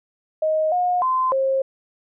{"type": "tone with pitch steps", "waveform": "sine", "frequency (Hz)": [626, 719, 1033, 535], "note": ["D#5", "F#5", "C6", "C5"], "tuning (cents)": [10, -50, -22, 38], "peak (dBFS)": -17, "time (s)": [0.42, 1.62], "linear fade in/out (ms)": 5, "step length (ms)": 300, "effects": []}